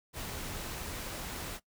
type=noise; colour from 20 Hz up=pink; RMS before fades=-40 dBFS; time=0.13-1.6 s; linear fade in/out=50 ms; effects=noise-tail reverb RT60 0.1 s tail -19 dB re dry